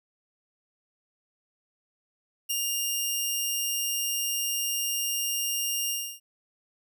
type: tone with ADSR envelope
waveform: 10% pulse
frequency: 2820 Hz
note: F7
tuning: 16 cents sharp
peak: -16 dBFS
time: 2.49-6.2 s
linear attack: 17 ms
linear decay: 11 ms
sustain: -2 dB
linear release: 300 ms
effects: none